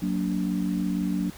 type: chord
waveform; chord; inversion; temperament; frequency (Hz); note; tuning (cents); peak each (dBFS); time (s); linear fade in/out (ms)
sine; Gb augmented; none; just; 185 / 231.2 / 289.1; Gb3 / Bb3 / D4; 0 / -14 / -27; -26 / -31 / -29; 0.02-1.3; 5
effects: added 60 Hz sine -49 dBFS peak until 1.37 s + pink hiss -46 dBFS RMS until 1.37 s